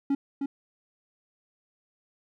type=tone with echo; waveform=triangle; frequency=277.7 Hz; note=C#4; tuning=3 cents sharp; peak=-20 dBFS; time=0.1-0.15 s; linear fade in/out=5 ms; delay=310 ms; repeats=1; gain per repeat=-5 dB; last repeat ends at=0.46 s; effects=none